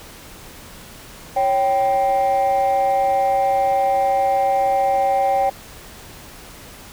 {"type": "tone pair together", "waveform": "sine", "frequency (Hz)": [553, 780], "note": ["C#5", "G5"], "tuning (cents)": [-4, -9], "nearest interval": "tritone", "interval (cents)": 595, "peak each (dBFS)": [-18, -14], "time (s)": [1.36, 5.5], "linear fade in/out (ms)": 10, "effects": ["tanh soft clip ceiling -12 dBFS", "pink hiss -40 dBFS RMS until 6.92 s"]}